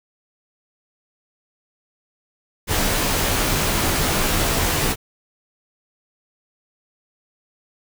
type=noise with comb filter; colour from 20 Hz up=pink; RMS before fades=-20 dBFS; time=2.67-4.96 s; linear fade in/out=50 ms; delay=17 ms; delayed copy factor=-0.55; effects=none